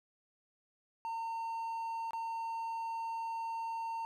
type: tone with dropouts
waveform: triangle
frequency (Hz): 911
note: A#5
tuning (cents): -40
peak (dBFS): -34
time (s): 1.05-4.05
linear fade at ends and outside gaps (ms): 0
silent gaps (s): 2.108-2.133
effects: none